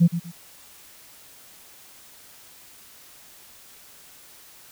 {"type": "tone with echo", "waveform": "sine", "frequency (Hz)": 170.4, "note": "F3", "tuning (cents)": -42, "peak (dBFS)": -10, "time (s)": [0, 0.08], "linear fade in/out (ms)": 20, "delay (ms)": 120, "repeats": 2, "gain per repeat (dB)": -12, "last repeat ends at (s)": 0.32, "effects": ["tanh soft clip ceiling -8 dBFS", "white hiss -49 dBFS RMS until 4.71 s"]}